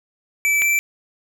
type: tone pair in turn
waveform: square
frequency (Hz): 2314 / 2334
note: D7 / D7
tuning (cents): -26 / -11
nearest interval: unison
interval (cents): 15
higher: second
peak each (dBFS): -16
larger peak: neither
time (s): 0.45-0.62 / 0.62-0.79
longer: neither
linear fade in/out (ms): 0
effects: none